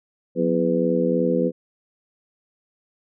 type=harmonic tone with a mistuned harmonic; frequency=83.1 Hz; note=E2; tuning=15 cents sharp; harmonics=2 / 3 / 4 / 5 / 6; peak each=-24 / -24 / -26 / -26 / -22 dBFS; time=0.35-1.52 s; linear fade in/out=50 ms; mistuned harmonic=2; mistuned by=+130 cents; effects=none